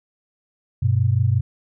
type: tone pair together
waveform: sine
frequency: 98 / 123.47 Hz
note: G2 / B2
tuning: 0 / 0 cents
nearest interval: major third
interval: 400 cents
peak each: -18 dBFS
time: 0.82-1.41 s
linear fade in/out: 10 ms
effects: none